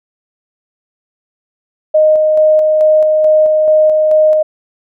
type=tone with tremolo; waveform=sine; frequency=619 Hz; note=D#5; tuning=9 cents flat; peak=-5 dBFS; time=1.94-4.43 s; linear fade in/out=10 ms; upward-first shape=square; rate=2.3 Hz; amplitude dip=25%; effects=none